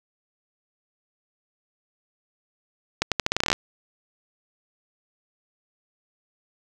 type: accelerating click train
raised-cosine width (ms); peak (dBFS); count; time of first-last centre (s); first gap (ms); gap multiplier
0.2; -3; 13; 3.02-3.53; 97; 0.83
effects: none